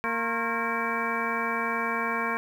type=harmonic tone with a mistuned harmonic; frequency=230.7 Hz; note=A#3; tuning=18 cents flat; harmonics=1 / 2 / 3 / 4 / 5 / 6 / 7 / 8 / 10; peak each=-35 / -35 / -37 / -36 / -31 / -36 / -34 / -37 / -33 dBFS; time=0.04-2.37 s; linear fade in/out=0 ms; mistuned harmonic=5; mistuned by=-110 cents; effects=9-bit